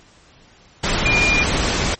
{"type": "tone in noise", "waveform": "sine", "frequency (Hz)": 2416, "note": "D7", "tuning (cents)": 48, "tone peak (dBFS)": -15, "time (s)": [1.05, 1.44], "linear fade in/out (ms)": 10, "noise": "pink", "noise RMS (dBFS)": -19, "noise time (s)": [0.83, 1.95], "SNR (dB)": 1, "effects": ["pink hiss -50 dBFS RMS until 1.99 s", "MP3 32 kbps"]}